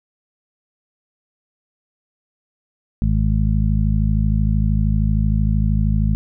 harmonic tone, 53 Hz, G#1, 36 cents sharp, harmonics 1 / 2 / 3 / 4, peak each -17 / -20 / -22 / -23 dBFS, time 3.02-6.15 s, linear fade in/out 0 ms, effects none

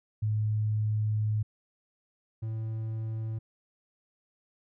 sine / triangle tone pair in turn, 107.2 / 110.98 Hz, A2 / A2, -45 / +15 cents, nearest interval minor second, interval 60 cents, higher second, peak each -25 / -29 dBFS, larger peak first, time 0.22-1.43 / 2.42-3.39 s, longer first, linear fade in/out 10 ms, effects none

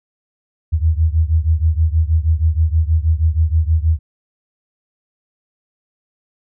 sine beating tone pair, 77.78 / 84.08 Hz, D#2 / E2, 0 / +35 cents, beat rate 6.3 Hz, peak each -14 / -16 dBFS, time 0.72-3.99 s, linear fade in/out 20 ms, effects none

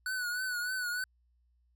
square tone with vibrato, 1480 Hz, F#6, in tune, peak -33 dBFS, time 0.06-1.04 s, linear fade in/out 2 ms, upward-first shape triangle, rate 3.3 Hz, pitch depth 64 cents each way, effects added 60 Hz sine -67 dBFS peak until 1.75 s

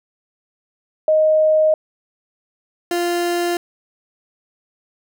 sine / 30% pulse tone pair in turn, 623 / 347.9 Hz, D#5 / F4, +2 / -7 cents, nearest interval minor seventh, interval 1009 cents, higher first, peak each -11 / -15 dBFS, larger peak first, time 1.08-1.74 / 2.91-3.57 s, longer neither, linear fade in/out 2 ms, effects none

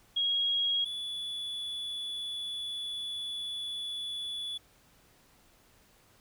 sine / triangle tone pair in turn, 3294 / 3434 Hz, G#7 / A7, -15 / -43 cents, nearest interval minor second, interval 72 cents, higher second, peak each -26 / -33 dBFS, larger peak first, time 0.16-0.85 / 0.85-4.58 s, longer second, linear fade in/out 10 ms, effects pink hiss -63 dBFS RMS until 6.2 s

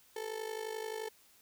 35% pulse tone with amplitude modulation, 440 Hz, A4, in tune, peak -33 dBFS, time 0.16-1.09 s, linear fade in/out 5 ms, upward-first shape sine, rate 51.5 Hz, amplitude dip 75%, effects white hiss -64 dBFS RMS until 1.41 s

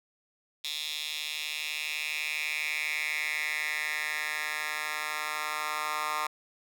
10% pulse tone with high-pass filter sweep, 152 Hz, D#3, 40 cents flat, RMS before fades -33 dBFS, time 0.64-6.27 s, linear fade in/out 5 ms, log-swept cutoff 3400 to 1200 Hz, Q 4, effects none

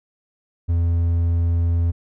triangle tone, 84.8 Hz, E2, 50 cents sharp, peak -14 dBFS, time 0.68-1.92 s, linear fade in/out 20 ms, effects none

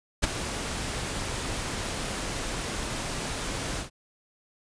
pink noise with ADSR envelope, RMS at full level -21 dBFS, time 0.22-3.9 s, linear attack 22 ms, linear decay 12 ms, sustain -11 dB, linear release 120 ms, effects resampled to 22050 Hz

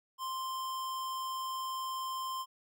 square tone, 1046.5 Hz, C6, in tune, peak -36 dBFS, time 0.18-2.46 s, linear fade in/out 50 ms, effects none

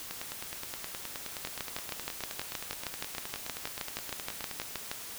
two click trains, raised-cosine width 0.2 ms, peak -20 / -16 dBFS, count 44 / 23, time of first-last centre 0.11-4.617 / 1.45-4.915 s, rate 9.54 / 6.35 Hz, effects white hiss -43 dBFS RMS until 5.18 s

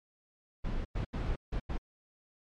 brown noise bursts at uneven times, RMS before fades -33 dBFS, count 5, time 0.64-0.85 / 0.95-1.05 / 1.13-1.36 / 1.52-1.6 / 1.69-1.78 s, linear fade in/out 10 ms, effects low-pass 4000 Hz 12 dB/octave + MP3 96 kbps

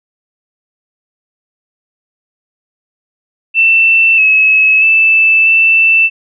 sine tone with pitch steps, 2674 / 2577 / 2639 / 2660 Hz, E7 / E7 / E7 / E7, +24 / -40 / +1 / +15 cents, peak -5 dBFS, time 3.54-6.1 s, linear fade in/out 50 ms, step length 640 ms, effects none

